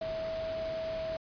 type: tone in noise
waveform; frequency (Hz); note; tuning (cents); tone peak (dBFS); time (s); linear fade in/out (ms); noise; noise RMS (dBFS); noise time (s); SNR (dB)
sine; 646; E5; -35; -33; 0.01-1.17; 5; pink; -44; 0.01-1.17; +8
effects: resampled to 11025 Hz